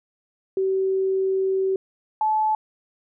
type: tone pair in turn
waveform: sine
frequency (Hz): 382.4 / 864.9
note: G4 / A5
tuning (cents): -43 / -30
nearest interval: octave + major second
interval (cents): 1413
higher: second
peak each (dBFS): -19 / -18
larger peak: second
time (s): 0.57-1.76 / 2.21-2.55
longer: first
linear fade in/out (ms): 2
effects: none